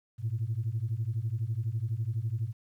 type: beating tone pair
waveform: sine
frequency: 106.5 / 118.5 Hz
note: G#2 / A#2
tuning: +44 / +29 cents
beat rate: 12 Hz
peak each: -31 dBFS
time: 0.18-2.53 s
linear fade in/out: 50 ms
effects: tanh soft clip ceiling -23 dBFS + 11-bit